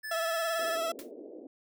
square tone, 1737 Hz, A6, 23 cents flat, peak -37 dBFS, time 0.03-0.77 s, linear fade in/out 20 ms
30% pulse tone with vibrato, 659.3 Hz, E5, in tune, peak -27 dBFS, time 0.11-0.92 s, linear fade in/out 5 ms, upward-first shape triangle, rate 18 Hz, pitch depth 46 cents each way
pink band-pass noise, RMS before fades -46 dBFS, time 0.59-1.47 s, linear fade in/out 2 ms, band 270 to 580 Hz, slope 48 dB/octave
white noise with exponential decay, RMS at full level -42 dBFS, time 0.99-1.11 s, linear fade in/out 0 ms, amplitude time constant 25 ms
effects none

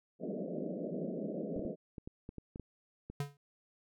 pink band-pass noise, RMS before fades -39 dBFS, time 0.19-1.76 s, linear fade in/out 50 ms, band 160 to 640 Hz, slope 96 dB/octave
clicks, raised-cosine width 3 ms, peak -31 dBFS, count 10, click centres 1.563 / 1.594 / 1.652 / 1.982 / 2.075 / 2.291 / 2.383 / 2.559 / 2.597 / 3.1 s
square tone with exponential decay, 142.7 Hz, D3, 49 cents flat, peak -32 dBFS, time 3.2-3.37 s, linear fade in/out 2 ms, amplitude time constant 36 ms
effects none

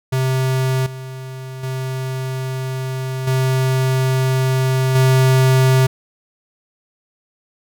square tone with level steps, 130.81 Hz, C3, in tune, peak -16 / -29 / -22 / -15 / -11 dBFS, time 0.12-5.87 s, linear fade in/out 10 ms, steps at 0.86 / 1.63 / 3.27 / 4.95 s, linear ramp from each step 5 ms, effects none

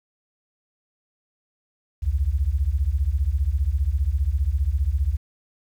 sine beating tone pair, 62.5 / 77.5 Hz, B1 / D#2, +21 / -6 cents, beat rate 15 Hz, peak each -22 dBFS, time 2.02-5.17 s, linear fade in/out 20 ms, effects 9-bit

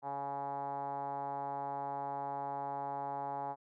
5% pulse tone with low-pass filter, 140 Hz, C#3, 18 cents sharp, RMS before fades -39 dBFS, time 0.02-3.56 s, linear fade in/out 50 ms, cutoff 830 Hz, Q 6.1, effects none

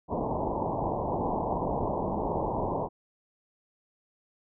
white low-pass noise, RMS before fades -30 dBFS, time 0.08-2.89 s, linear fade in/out 50 ms, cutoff 1000 Hz, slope 96 dB/octave, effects none

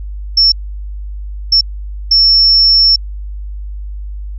sine tone bursts at uneven times, 5400 Hz, E8, 41 cents sharp, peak -5 dBFS, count 3, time 0.37-0.52 / 1.52-1.61 / 2.11-2.96 s, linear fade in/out 5 ms, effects added 50 Hz sine -21 dBFS peak until 4.38 s

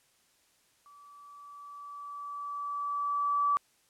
sine tone with level ramp, 1153 Hz, D6, 32 cents flat, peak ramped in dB -53 to -23 dBFS, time 0.86-3.57 s, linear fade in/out 0 ms, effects white hiss -68 dBFS RMS until 3.89 s + low-pass 11000 Hz 12 dB/octave

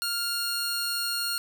sawtooth tone pair together, 1396.9 / 4314 Hz, F6 / C#8, 0 / -48 cents, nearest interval octave + minor sixth, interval 1952 cents, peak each -28 / -26 dBFS, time 0.02-1.38 s, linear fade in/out 0 ms, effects none

